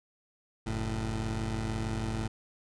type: tone pair together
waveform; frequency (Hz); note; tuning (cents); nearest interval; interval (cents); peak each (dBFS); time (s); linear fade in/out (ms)
20% pulse; 46.4 / 110.9; F#1 / A2; +6 / +14; octave + minor third; 1508; -30 / -28; 0.66-2.28; 10
effects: resampled to 22050 Hz